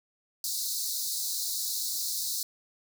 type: high-pass noise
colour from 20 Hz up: pink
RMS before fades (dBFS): -32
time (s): 0.44-2.43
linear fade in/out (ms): 2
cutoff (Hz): 3900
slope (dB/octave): 96
effects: none